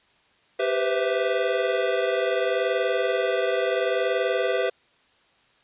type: chord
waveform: square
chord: C major seventh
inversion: second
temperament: equal with one note detuned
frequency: 392 / 493.9 / 514.6 / 659.3 Hz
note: G4 / B4 / C5 / E5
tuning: 0 / 0 / -29 / 0 cents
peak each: -28 dBFS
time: 0.59-4.7 s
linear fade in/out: 10 ms
effects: white hiss -61 dBFS RMS until 5.63 s + resampled to 8000 Hz